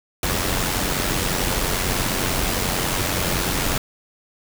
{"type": "noise with amplitude modulation", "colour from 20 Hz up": "pink", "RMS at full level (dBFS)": -20, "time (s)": [0.23, 3.78], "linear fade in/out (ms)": 2, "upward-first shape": "sine", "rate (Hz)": 91.2, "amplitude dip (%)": 50, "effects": []}